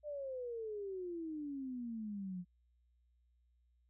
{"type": "exponential sweep", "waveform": "sine", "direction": "down", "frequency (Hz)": [606, 174.61], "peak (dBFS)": -40, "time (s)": [0.03, 2.45], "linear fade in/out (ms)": 50, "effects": ["added 60 Hz sine -70 dBFS peak until 3.89 s"]}